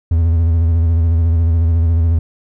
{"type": "tone with vibrato", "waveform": "triangle", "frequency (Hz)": 82.8, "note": "E2", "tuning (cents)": 8, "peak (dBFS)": -8, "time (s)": [0.11, 2.19], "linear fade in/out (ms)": 5, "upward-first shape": "square", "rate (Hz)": 14, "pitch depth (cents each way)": 45, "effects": []}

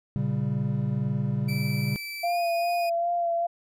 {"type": "chord", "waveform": "triangle", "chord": "G diminished", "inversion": "first", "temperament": "equal with one note detuned", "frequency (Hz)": [116.54, 138.59, 197.02], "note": ["Bb2", "Db3", "G3"], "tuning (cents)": [0, 0, 9], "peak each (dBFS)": [-28, -25, -28], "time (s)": [0.16, 1.96], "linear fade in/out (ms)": 0}
{"type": "tone with pitch glide", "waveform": "30% pulse", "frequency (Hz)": [2322, 2474], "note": ["D7", "D#7"], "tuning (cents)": [-20, -10], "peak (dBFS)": -31, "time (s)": [1.48, 2.9], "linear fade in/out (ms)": 10, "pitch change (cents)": 110, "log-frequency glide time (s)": [2.23, 2.39]}
{"type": "tone with vibrato", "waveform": "sine", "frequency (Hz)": 687, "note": "F5", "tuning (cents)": -29, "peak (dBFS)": -23, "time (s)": [2.23, 3.47], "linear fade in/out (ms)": 10, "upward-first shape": "sine", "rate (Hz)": 2.5, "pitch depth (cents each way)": 24}
{"effects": []}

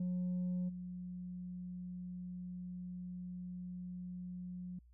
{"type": "tone with level steps", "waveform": "sine", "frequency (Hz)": 180, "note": "F#3", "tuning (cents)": -47, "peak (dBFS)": [-32, -42], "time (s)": [0, 4.79], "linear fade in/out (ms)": 5, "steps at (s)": 0.68, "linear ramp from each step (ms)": 20, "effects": ["tanh soft clip ceiling -33 dBFS", "added 60 Hz sine -60 dBFS peak until 4.93 s"]}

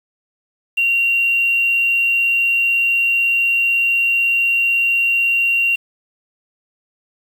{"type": "tone with quantisation", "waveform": "sine", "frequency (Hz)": 2758, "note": "F7", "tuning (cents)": -22, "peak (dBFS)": -13, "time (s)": [0.77, 5.76], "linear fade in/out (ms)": 10, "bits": 6, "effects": []}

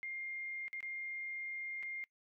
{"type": "tone with dropouts", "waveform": "sine", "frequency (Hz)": 2116, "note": "C7", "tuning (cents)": 19, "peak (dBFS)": -40, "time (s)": [0.03, 2.04], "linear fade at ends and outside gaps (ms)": 0, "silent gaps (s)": [[0.681, 0.73], [0.805, 0.828], [1.827, 1.832]], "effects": ["noise-tail reverb RT60 0.1 s tail -23 dB re dry"]}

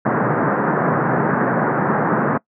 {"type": "band-pass noise", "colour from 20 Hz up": "pink", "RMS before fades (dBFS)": -18, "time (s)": [0.05, 2.38], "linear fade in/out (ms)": 10, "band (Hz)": [130, 1700], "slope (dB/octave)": 48, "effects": ["noise-tail reverb RT60 0.1 s tail -23 dB re dry"]}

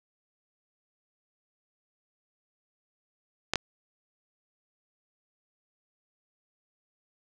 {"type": "clicks", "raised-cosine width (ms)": 0.2, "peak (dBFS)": -8, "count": 2, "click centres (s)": [3.536, 3.557], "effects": []}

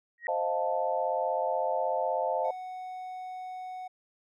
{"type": "tone with exponential growth", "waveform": "sine", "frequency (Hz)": 1887, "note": "A#6", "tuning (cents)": 21, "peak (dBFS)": -28, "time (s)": [0.18, 0.27], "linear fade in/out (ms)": 1, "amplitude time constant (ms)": 19}
{"type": "chord", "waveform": "sine", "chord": "F dominant seventh", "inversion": "second", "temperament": "equal", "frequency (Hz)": [523.3, 622.3, 698.5, 880], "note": ["C5", "Eb5", "F5", "A5"], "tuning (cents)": [0, 0, 0, 0], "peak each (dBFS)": -32, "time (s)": [0.28, 2.51], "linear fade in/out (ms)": 5}
{"type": "tone", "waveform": "triangle", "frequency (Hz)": 740, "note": "F#5", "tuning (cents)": 0, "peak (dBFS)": -35, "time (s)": [2.44, 3.88], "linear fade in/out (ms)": 10}
{"effects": []}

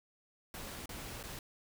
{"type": "noise with dropouts", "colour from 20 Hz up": "pink", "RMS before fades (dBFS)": -45, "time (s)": [0.54, 1.39], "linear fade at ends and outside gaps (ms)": 1, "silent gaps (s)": [[0.858, 0.892], [1.229, 1.237]], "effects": []}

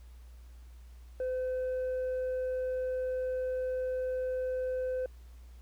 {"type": "tone with tanh clipping", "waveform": "triangle", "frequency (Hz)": 511, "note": "C5", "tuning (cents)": -41, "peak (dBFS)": -31, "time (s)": [1.2, 5.06], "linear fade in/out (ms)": 2, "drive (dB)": 7, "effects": ["added 60 Hz sine -48 dBFS peak until 5.61 s", "pink hiss -66 dBFS RMS until 5.61 s"]}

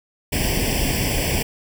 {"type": "noise with comb filter", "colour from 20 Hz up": "pink", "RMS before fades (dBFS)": -21, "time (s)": [0.32, 1.43], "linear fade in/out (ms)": 10, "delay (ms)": 0.38, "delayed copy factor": 0.95, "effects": []}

